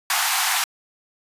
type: high-pass noise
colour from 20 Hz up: pink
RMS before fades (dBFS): -21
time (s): 0.1-0.64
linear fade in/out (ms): 2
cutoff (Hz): 720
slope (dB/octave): 96
effects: resampled to 32000 Hz

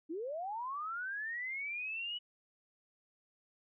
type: linear sweep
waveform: sine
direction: up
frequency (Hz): 294.3 to 2960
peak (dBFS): -37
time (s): 0.09-2.19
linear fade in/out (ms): 20
effects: none

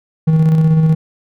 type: tone with tremolo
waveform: triangle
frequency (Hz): 159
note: D#3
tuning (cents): +38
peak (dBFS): -5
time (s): 0.27-0.95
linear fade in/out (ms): 10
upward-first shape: square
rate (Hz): 16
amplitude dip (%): 30
effects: none

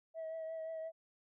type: tone with vibrato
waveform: sine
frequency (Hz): 645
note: E5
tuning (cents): -38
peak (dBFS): -38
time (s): 0.14-0.92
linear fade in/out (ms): 50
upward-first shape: triangle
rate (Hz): 5.7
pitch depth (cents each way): 25
effects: tanh soft clip ceiling -38 dBFS

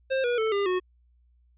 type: tone with pitch steps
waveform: square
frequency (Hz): 530 / 483.2 / 440.6 / 401.7 / 366.2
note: C5 / B4 / A4 / G4 / F#4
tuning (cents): +22 / -38 / +2 / +42 / -18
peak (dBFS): -24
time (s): 0.1-0.8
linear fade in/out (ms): 20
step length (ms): 140
effects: added 60 Hz sine -59 dBFS peak until 1.57 s + resampled to 8000 Hz

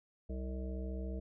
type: harmonic tone with a mistuned harmonic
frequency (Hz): 64.4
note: C2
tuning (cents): -27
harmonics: 1 / 3 / 5 / 7 / 9 / 10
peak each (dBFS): -38 / -45 / -49 / -49 / -56 / -52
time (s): 0.29-1.2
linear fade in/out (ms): 10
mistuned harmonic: 10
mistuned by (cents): -28
effects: none

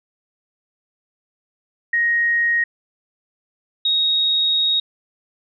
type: tone pair in turn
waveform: sine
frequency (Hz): 1875 / 3762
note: A#6 / A#7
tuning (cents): +10 / +15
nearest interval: octave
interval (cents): 1205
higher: second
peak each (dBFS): -15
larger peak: neither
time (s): 1.93-2.64 / 3.85-4.8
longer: second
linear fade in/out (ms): 5
effects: none

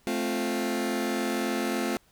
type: chord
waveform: sawtooth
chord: F major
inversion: first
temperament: just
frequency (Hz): 218.3 / 261.9 / 349.2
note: A3 / C4 / F4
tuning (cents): -13 / +2 / 0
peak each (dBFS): -27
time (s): 0.07-1.97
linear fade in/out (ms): 0
effects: pink hiss -63 dBFS RMS until 2.11 s

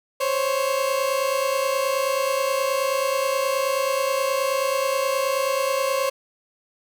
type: tone pair together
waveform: 30% pulse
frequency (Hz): 525 / 554.4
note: C5 / C#5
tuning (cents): +6 / 0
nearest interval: minor second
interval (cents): 94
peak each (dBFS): -21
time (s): 0.2-6.1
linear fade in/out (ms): 10
effects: 9-bit

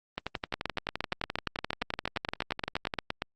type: two click trains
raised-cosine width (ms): 0.3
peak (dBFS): -15 / -13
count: 33 / 24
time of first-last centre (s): 0.18-2.939 / 0.54-3.221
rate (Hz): 11.6 / 8.58
effects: Opus 32 kbps

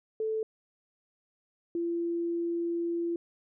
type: tone pair in turn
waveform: sine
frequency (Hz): 438.8 / 340.2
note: A4 / F4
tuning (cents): -5 / -45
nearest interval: major third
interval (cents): 440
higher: first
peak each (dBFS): -28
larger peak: neither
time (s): 0.2-0.43 / 1.75-3.16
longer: second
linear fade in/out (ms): 2
effects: none

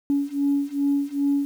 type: beating tone pair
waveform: sine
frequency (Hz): 280.9 / 283.4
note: C#4 / C#4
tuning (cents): +23 / +38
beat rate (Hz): 2.5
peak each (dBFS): -23 / -22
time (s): 0.1-1.45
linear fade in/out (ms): 0
effects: tanh soft clip ceiling -13 dBFS + 8-bit

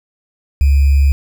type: tone with sample-and-hold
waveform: sine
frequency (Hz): 69.7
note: C#2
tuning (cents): +10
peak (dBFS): -7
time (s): 0.61-1.12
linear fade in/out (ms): 0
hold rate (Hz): 2450
effects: none

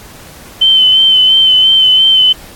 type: tone with vibrato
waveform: sine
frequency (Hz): 3070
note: G7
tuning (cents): -37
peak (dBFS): -4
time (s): 0.61-2.33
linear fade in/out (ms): 10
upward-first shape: sine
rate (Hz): 2.9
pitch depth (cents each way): 27
effects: pink hiss -35 dBFS RMS until 2.55 s + AAC 64 kbps

